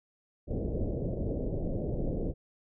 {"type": "low-pass noise", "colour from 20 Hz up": "pink", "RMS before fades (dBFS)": -32, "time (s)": [0.47, 2.34], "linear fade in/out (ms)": 50, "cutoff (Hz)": 600, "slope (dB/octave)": 48, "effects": []}